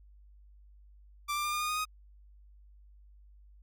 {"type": "tone with pitch steps", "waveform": "sawtooth", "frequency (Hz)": [1174.7, 1187, 1199.4, 1211.9, 1224.6, 1237.4, 1250.3], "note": ["D6", "D6", "D6", "D#6", "D#6", "D#6", "D#6"], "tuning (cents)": [0, 18, 36, -46, -28, -10, 8], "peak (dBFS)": -27, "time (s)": [1.28, 1.854], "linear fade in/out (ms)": 20, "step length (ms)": 82, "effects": ["added 50 Hz sine -54 dBFS peak until 3.62 s"]}